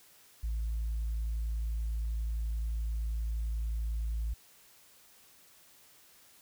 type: tone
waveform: sine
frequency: 55.5 Hz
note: A1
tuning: 16 cents sharp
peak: -29 dBFS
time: 0.43-4.34 s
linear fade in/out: 10 ms
effects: tanh soft clip ceiling -28 dBFS + white hiss -60 dBFS RMS until 6.41 s